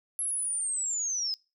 sine linear sweep, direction down, 11175 to 5030 Hz, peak -28 dBFS, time 0.19-1.34 s, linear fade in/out 0 ms, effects noise-tail reverb RT60 0.3 s tail -24 dB re dry

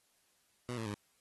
15% pulse tone with pitch steps, 122.7 / 112.52 / 103.18 Hz, B2 / A2 / G#2, -11 / +39 / -11 cents, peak -31 dBFS, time 0.69-0.942 s, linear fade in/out 0 ms, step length 84 ms, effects white hiss -73 dBFS RMS until 1.2 s + AAC 32 kbps

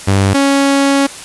sawtooth tone pair in turn, 98 / 277.2 Hz, G2 / C#4, 0 / 0 cents, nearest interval octave + tritone, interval 1800 cents, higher second, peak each -5 dBFS, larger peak neither, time 0.07-0.34 / 0.34-1.07 s, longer second, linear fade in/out 10 ms, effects white hiss -30 dBFS RMS until 1.24 s + resampled to 24000 Hz

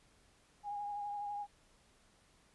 sine tone with vibrato, 820 Hz, G#5, 22 cents flat, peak -38 dBFS, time 0.63-1.47 s, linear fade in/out 50 ms, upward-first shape sine, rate 12 Hz, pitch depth 22 cents each way, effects pink hiss -68 dBFS RMS until 2.54 s + resampled to 24000 Hz

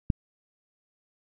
click, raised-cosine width 5 ms, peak -10 dBFS, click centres 0.102 s, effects none

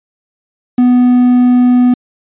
triangle tone with quantisation, 247.6 Hz, B3, 5 cents sharp, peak -3 dBFS, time 0.78-1.94 s, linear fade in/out 5 ms, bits 5, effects resampled to 8000 Hz

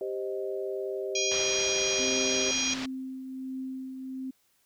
sine chord, C minor, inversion second, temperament equal, 392 / 523.3 / 622.3 Hz, G4 / C5 / Eb5, 0 / 0 / 0 cents, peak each -32 / -37 / -37 dBFS, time 0.01-2.51 s, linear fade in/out 2 ms
harmonic tone, 813 Hz, G#5, 37 cents flat, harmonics 3 / 4 / 5 / 6 / 7 / 8, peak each -33 / -33 / -37 / -37 / -31 / -35 dBFS, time 1.15-2.74 s, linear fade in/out 5 ms
white low-pass noise, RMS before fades -38 dBFS, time 1.31-2.86 s, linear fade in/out 5 ms, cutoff 4900 Hz, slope 24 dB/octave
sine tone with tremolo, 261.7 Hz, C4, in tune, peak -32 dBFS, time 1.99-4.31 s, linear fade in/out 10 ms, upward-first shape triangle, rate 1.4 Hz, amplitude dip 45%
effects white hiss -69 dBFS RMS until 4.65 s

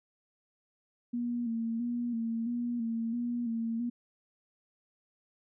sine tone with vibrato, 234 Hz, A#3, 7 cents sharp, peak -30 dBFS, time 1.13-3.9 s, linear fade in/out 10 ms, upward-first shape square, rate 1.5 Hz, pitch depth 43 cents each way, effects none

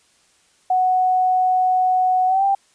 sine tone with pitch glide, 740 to 788.5 Hz, F#5 to G5, 0 to +10 cents, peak -14 dBFS, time 0.7-2.55 s, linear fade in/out 5 ms, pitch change +110 cents, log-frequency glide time 2.27-2.44 s, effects white hiss -58 dBFS RMS until 2.74 s + resampled to 22050 Hz

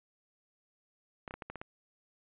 clicks, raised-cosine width 0.5 ms, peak -26 dBFS, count 7, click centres 1.278 / 1.309 / 1.34 / 1.422 / 1.5 / 1.557 / 1.615 s, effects resampled to 8000 Hz

